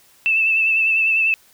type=tone with vibrato; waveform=sine; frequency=2637 Hz; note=E7; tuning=in tune; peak=-14 dBFS; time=0.26-1.34 s; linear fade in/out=0 ms; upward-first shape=sine; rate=10 Hz; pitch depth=33 cents each way; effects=white hiss -53 dBFS RMS until 1.53 s